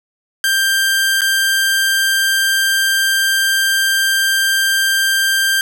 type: tone with dropouts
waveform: sawtooth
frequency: 1581 Hz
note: G6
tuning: 14 cents sharp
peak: -9 dBFS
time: 0.44-5.61 s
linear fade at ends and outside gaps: 1 ms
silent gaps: 1.209-1.217 s
effects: none